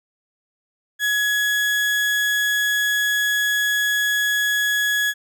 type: tone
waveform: 35% pulse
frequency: 1680 Hz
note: G#6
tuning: 19 cents sharp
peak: -16 dBFS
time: 0.99-5.14 s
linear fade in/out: 50 ms
effects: none